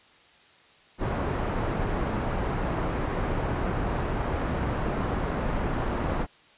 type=low-pass noise; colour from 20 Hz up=pink; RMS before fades=-28 dBFS; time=0.98-6.27 s; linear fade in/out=50 ms; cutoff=1300 Hz; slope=12 dB/octave; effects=white hiss -56 dBFS RMS until 6.57 s + resampled to 8000 Hz